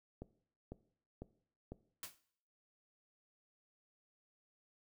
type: click train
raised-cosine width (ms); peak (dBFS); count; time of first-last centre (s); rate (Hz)
2; -32; 4; 0.22-1.72; 2
type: noise with exponential decay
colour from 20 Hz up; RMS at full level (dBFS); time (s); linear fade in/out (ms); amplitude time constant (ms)
white; -42; 2.03-2.19; 2; 33
effects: noise-tail reverb RT60 0.6 s tail -18 dB re dry

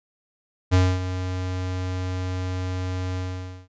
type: tone with ADSR envelope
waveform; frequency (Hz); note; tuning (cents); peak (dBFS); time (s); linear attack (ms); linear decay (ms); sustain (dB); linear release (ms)
square; 92; F#2; -9; -14; 0.71-3.68; 29; 250; -12; 510
effects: resampled to 16000 Hz

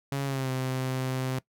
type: tone with pitch glide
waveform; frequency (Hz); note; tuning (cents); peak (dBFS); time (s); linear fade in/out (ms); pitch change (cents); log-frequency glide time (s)
sawtooth; 138.59 to 130.06; C#3 to C3; 0 to -10; -24; 0.12-1.39; 2; -110; 0.25-0.5
effects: noise-tail reverb RT60 0.1 s tail -20 dB re dry

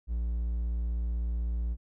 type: tone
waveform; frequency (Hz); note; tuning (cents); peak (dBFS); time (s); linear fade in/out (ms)
triangle; 58; A#1; -8; -26; 0.07-1.77; 50
effects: none

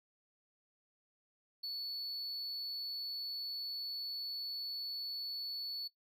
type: tone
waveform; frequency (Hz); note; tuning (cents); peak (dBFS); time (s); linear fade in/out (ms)
triangle; 4435; C#8; 0; -36; 1.63-5.88; 10
effects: noise-tail reverb RT60 0.1 s tail -18 dB re dry + tanh soft clip ceiling -32 dBFS

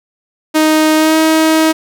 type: tone with pitch glide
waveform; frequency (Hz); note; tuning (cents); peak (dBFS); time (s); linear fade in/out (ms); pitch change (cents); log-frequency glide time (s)
sawtooth; 311.6 to 317.6; D#4 to D#4; +3 to +36; -4; 0.54-1.73; 20; +33; 0.96-1.17
effects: none

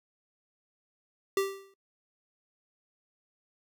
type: tone with exponential decay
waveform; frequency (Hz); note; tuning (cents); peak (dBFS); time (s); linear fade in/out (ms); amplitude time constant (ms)
square; 390.8; G4; -5; -23; 1.37-1.74; 2; 79
effects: noise-tail reverb RT60 0.1 s tail -23 dB re dry

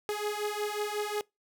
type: beating tone pair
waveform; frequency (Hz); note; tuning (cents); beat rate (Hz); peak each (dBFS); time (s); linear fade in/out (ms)
sawtooth; 415.3 / 420.8; G#4 / G#4; 0 / +23; 5.5; -30; 0.09-1.21; 0
effects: noise-tail reverb RT60 0.2 s tail -24 dB re dry

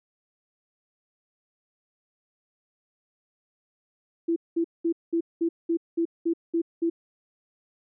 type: tone bursts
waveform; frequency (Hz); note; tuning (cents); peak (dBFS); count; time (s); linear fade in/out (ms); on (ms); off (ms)
sine; 334.2; E4; +24; -21; 10; 4.28-6.9; 10; 82; 200
effects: none

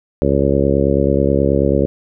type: harmonic tone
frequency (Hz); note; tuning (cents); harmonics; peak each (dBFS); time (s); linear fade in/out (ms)
69.3; C#2; 0; 1 / 2 / 3 / 4 / 5 / 6 / 7 / 8; -20 / -20 / -20 / -20 / -20 / -20 / -20 / -20; 0.22-1.86; 0
effects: none

